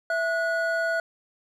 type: tone pair together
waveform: triangle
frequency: 661.3 / 1459 Hz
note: E5 / F#6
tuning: +5 / -25 cents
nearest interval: octave + major second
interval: 1370 cents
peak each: -24 / -24 dBFS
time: 0.1-1 s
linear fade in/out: 2 ms
effects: none